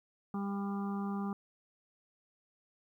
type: harmonic tone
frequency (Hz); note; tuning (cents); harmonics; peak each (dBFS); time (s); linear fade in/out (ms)
199.4; G3; +30; 1 / 2 / 4 / 5 / 6 / 7; -34 / -45 / -45 / -50 / -46 / -56; 0.34-1.33; 2
effects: 12-bit